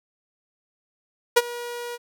sawtooth tone with ADSR envelope, 480 Hz, B4, 49 cents flat, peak -7 dBFS, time 1.36-1.98 s, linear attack 13 ms, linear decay 36 ms, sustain -20 dB, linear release 36 ms, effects none

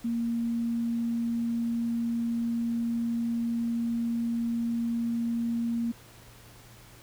sine tone, 233.1 Hz, A#3, in tune, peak -26 dBFS, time 0.04-5.92 s, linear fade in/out 10 ms, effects added 117 Hz sine -55 dBFS peak until 7.02 s + pink hiss -53 dBFS RMS until 7.02 s

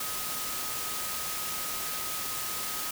sine tone in noise, 1260 Hz, D#6, 21 cents sharp, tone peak -42 dBFS, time 0-2.91 s, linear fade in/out 5 ms, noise white, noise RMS -34 dBFS, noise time 0-2.91 s, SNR -11 dB, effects none

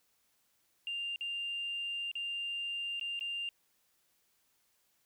sine tone with dropouts, 2794 Hz, F7, in tune, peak -34 dBFS, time 0.87-3.49 s, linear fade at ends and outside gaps 1 ms, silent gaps 1.16-1.209 / 2.115-2.154 / 2.997-3.011 / 3.193-3.209 s, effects tanh soft clip ceiling -30 dBFS + white hiss -74 dBFS RMS until 5.05 s

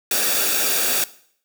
white noise with comb filter, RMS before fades -20 dBFS, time 0.11-1.04 s, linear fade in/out 2 ms, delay 0.97 ms, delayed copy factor -0.6, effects noise-tail reverb RT60 0.6 s tail -18 dB re dry + high-pass 200 Hz 12 dB/octave

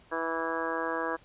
harmonic tone, 163.9 Hz, E3, 10 cents flat, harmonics 2 / 3 / 4 / 5 / 6 / 7 / 8 / 9 / 10, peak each -37 / -35 / -38 / -43 / -36 / -38 / -41 / -44 / -36 dBFS, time 0.11-1.17 s, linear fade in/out 20 ms, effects pink hiss -59 dBFS RMS until 1.24 s + resampled to 8000 Hz

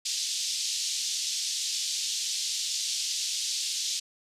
white band-pass noise, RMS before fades -31 dBFS, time 0.05-4 s, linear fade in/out 10 ms, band 3400 to 6800 Hz, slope 24 dB/octave, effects resampled to 32000 Hz

